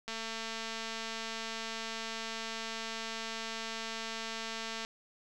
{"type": "click train", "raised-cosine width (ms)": 0.2, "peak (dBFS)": -22, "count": 1074, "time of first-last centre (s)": [0.08, 4.849], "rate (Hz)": 225, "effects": ["10-bit"]}